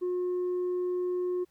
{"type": "tone with tanh clipping", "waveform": "sine", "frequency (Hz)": 360, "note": "F#4", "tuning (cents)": -47, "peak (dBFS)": -28, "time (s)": [0.01, 1.45], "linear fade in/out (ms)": 20, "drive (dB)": 1, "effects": ["pink hiss -71 dBFS RMS until 1.5 s"]}